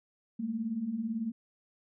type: beating tone pair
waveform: sine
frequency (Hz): 209.4 / 227.4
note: G#3 / A#3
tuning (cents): +15 / -43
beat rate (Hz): 18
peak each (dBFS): -38 / -32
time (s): 0.39-1.32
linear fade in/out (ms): 10
effects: none